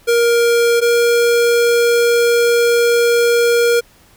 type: tone pair in turn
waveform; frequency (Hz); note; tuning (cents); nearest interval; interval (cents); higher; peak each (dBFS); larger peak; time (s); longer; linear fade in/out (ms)
square; 470.2 / 472.4; A#4 / A#4; +15 / +23; unison; 8; second; -11; neither; 0.07-0.81 / 0.81-3.81; second; 20
effects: pink hiss -49 dBFS RMS until 4.16 s